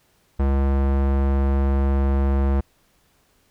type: tone with low-pass filter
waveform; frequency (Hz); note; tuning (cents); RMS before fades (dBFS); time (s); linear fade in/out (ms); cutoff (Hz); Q
square; 68.4; C#2; -23; -19; 0.39-2.61; 10; 1200; 0.67
effects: pink hiss -62 dBFS RMS until 3.5 s